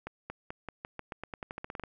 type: accelerating click train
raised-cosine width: 0.5 ms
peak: -23 dBFS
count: 17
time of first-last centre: 0.07-1.837 s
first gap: 230 ms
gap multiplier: 0.89
effects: none